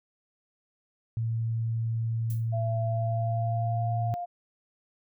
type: tone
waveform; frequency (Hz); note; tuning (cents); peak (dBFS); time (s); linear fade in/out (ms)
sine; 113.9; A#2; -40; -26; 1.17-4.14; 0
type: noise with exponential decay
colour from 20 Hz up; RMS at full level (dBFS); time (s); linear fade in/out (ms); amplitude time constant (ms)
violet; -41; 2.3-2.49; 2; 41
type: tone with pitch glide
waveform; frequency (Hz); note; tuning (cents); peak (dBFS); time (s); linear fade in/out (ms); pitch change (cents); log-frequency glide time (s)
sine; 674 to 702.6; E5 to F5; +38 to +10; -31; 2.52-4.26; 20; +72; 2.82-3.94
effects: none